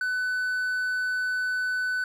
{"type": "tone", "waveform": "triangle", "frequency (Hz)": 1500, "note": "F#6", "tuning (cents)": 23, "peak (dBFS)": -23, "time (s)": [0.01, 2.04], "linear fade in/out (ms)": 2, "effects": []}